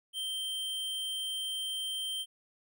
square tone, 3136 Hz, G7, in tune, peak -34 dBFS, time 0.13-2.26 s, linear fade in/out 50 ms, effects none

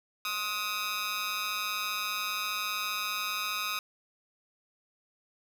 15% pulse tone with amplitude modulation, 1257 Hz, D#6, 17 cents sharp, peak -21 dBFS, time 0.25-3.79 s, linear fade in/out 2 ms, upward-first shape sine, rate 199 Hz, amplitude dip 80%, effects 8-bit

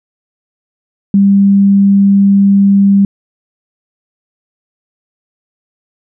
sine tone, 198.3 Hz, G3, 20 cents sharp, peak -4 dBFS, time 1.14-3.05 s, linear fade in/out 2 ms, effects none

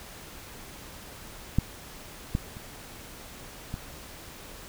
clicks, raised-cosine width 5 ms, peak -9 / -13 / -30 / -20 dBFS, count 4, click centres 1.586 / 2.351 / 2.569 / 3.741 s, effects pink hiss -45 dBFS RMS until 4.68 s

